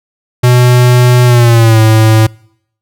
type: tone with pitch glide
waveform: square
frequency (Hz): 123.7 to 110.2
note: B2 to A2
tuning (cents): +3 to +3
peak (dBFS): -4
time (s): 0.43-2.27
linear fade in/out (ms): 10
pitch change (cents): -200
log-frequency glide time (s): 1.25-1.8
effects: noise-tail reverb RT60 0.7 s tail -26 dB re dry